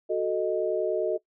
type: chord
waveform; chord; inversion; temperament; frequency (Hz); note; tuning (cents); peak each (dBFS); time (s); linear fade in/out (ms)
sine; D# diminished; first; equal; 370 / 440 / 622.3; F#4 / A4 / D#5; 0 / 0 / 0; -28; 0.09-1.18; 20
effects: noise-tail reverb RT60 0.1 s tail -20 dB re dry